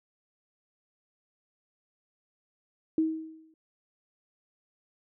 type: tone with exponential decay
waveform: sine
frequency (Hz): 318.5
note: D#4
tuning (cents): +41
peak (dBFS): -20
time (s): 2.98-3.54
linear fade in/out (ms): 2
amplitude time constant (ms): 120
effects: none